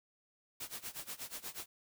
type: noise with tremolo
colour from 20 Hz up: white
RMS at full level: -42 dBFS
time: 0.6-1.66 s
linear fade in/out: 5 ms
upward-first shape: sine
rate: 8.3 Hz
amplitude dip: 90%
effects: none